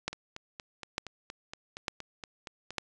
two click trains, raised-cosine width 0.2 ms, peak -13 / -23 dBFS, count 4 / 12, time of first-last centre 0.08-2.783 / 0.13-2.706 s, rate 1.11 / 4.27 Hz, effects resampled to 22050 Hz

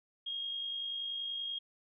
sine tone with amplitude modulation, 3255 Hz, G#7, 36 cents flat, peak -34 dBFS, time 0.26-1.59 s, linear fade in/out 10 ms, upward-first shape sine, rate 50.3 Hz, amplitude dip 35%, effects none

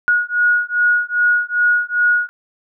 sine beating tone pair, 1448 / 1450.5 Hz, F#6 / F#6, -38 / -35 cents, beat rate 2.5 Hz, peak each -16 dBFS, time 0.08-2.29 s, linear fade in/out 0 ms, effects none

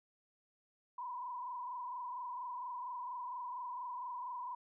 sine tone with frequency modulation, 987.8 Hz, B5, in tune, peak -40 dBFS, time 0.98-4.55 s, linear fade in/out 5 ms, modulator 24.3 Hz, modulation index 1.6, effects none

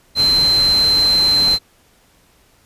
sine tone in noise, 4100 Hz, C8, 36 cents flat, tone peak -11 dBFS, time 0.15-1.59 s, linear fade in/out 50 ms, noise pink, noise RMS -26 dBFS, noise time 0.15-1.59 s, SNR +12 dB, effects pink hiss -54 dBFS RMS until 2.65 s + resampled to 32000 Hz

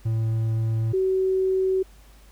triangle / sine tone pair in turn, 112 / 378 Hz, A2 / F#4, +31 / +37 cents, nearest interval octave + major sixth, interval 2106 cents, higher second, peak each -19 / -19 dBFS, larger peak neither, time 0.05-0.93 / 0.93-1.83 s, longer second, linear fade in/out 10 ms, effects added 50 Hz sine -48 dBFS peak until 2.31 s + pink hiss -56 dBFS RMS until 2.31 s

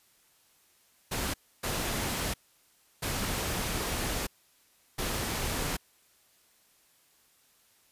pink noise bursts at uneven times, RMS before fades -32 dBFS, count 4, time 1.11-1.34 / 1.63-2.34 / 3.02-4.27 / 4.98-5.77 s, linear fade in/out 10 ms, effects white hiss -65 dBFS RMS until 7.91 s + resampled to 32000 Hz

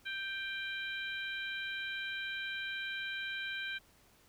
harmonic tone with a mistuned harmonic, 784 Hz, G5, in tune, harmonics 2 / 3 / 4 / 5, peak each -39 / -43 / -45 / -47 dBFS, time 0.05-3.79 s, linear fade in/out 20 ms, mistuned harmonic 3, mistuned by +19 cents, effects pink hiss -65 dBFS RMS until 4.28 s

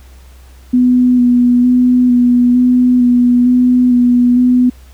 sine tone with vibrato, 246.9 Hz, B3, in tune, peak -6 dBFS, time 0.73-4.7 s, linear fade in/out 10 ms, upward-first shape square, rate 1.1 Hz, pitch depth 16 cents each way, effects added 64 Hz sine -36 dBFS peak until 4.93 s + pink hiss -47 dBFS RMS until 4.93 s

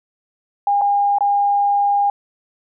sine tone with dropouts, 810 Hz, G#5, 43 cents flat, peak -13 dBFS, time 0.67-2.1 s, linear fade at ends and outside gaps 2 ms, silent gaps 0.813-0.817 / 1.185-1.207 s, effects none

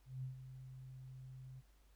sine tone with ADSR envelope, 130 Hz, C3, 11 cents flat, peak -40 dBFS, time 0.05-1.62 s, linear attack 180 ms, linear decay 120 ms, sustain -10 dB, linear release 33 ms, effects added 50 Hz sine -65 dBFS peak until 1.95 s + pink hiss -75 dBFS RMS until 1.95 s

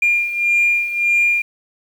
sine beating tone pair, 2400 / 2401.7 Hz, D7 / D7, +37 / +38 cents, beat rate 1.7 Hz, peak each -14 / -19 dBFS, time 0.02-1.42 s, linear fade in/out 5 ms, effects tanh soft clip ceiling -8 dBFS + 7-bit

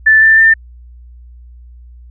sine tone with pitch steps, 1758 / 1776.4 / 1794.9 Hz, A6 / A6 / A6, -2 / +16 / +34 cents, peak -4 dBFS, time 0.06-0.54 s, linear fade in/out 10 ms, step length 160 ms, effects added 60 Hz sine -34 dBFS peak until 2.1 s

